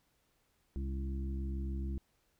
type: harmonic tone with a mistuned harmonic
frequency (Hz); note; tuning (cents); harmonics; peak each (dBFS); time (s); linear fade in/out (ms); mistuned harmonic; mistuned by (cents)
66.8; C2; +36; 1 / 2 / 3 / 4 / 5; -35 / -49 / -44 / -52 / -48; 0.76-1.98; 0; 4; +32
effects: pink hiss -75 dBFS RMS until 2.39 s